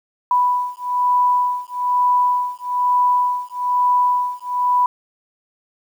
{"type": "beating tone pair", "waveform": "sine", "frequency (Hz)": [987.8, 988.9], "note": ["B5", "B5"], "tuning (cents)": [0, 2], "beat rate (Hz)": 1.1, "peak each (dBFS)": -18, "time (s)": [0.31, 4.86], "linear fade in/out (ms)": 2, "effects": ["8-bit"]}